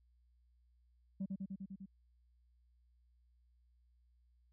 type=tone with echo; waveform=sine; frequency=192.9 Hz; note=G3; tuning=28 cents flat; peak=-34 dBFS; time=1.2-1.26 s; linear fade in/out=10 ms; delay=100 ms; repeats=6; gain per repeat=-2 dB; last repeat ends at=1.86 s; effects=tanh soft clip ceiling -35 dBFS + added 60 Hz sine -68 dBFS peak until 4.52 s